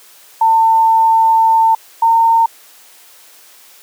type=tone pair in turn; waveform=sine; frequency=898 / 912.1 Hz; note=A5 / A#5; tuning=+35 / -38 cents; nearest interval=unison; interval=27 cents; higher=second; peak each=-7 dBFS; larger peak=neither; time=0.41-1.75 / 2.02-2.46 s; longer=first; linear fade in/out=5 ms; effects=white hiss -43 dBFS RMS until 3.82 s + high-pass 400 Hz 12 dB/octave